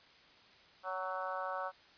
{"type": "harmonic tone with a mistuned harmonic", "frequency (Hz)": 186.9, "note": "F#3", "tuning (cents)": 18, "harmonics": [3, 4, 5, 6, 7, 8], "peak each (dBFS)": [-42, -43, -44, -43, -43, -46], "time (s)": [0.83, 1.72], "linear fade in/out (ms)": 50, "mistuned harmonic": 5, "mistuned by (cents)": -18, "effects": ["white hiss -61 dBFS RMS until 1.97 s", "resampled to 11025 Hz"]}